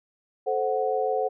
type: chord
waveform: sine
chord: F# diminished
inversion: first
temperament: equal with one note detuned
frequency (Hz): 436.5 / 523.3 / 740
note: A4 / C5 / F#5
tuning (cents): -14 / 0 / 0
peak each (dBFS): -27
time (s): 0.46-1.29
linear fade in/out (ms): 20
effects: none